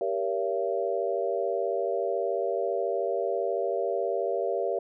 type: chord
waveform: sine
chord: G diminished seventh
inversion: none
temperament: just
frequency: 392 / 470.4 / 564.5 / 677.4 Hz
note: G4 / Bb4 / Db5 / Fb5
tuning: 0 / +16 / +31 / +47 cents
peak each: -31 dBFS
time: 0.01-4.79 s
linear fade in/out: 2 ms
effects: none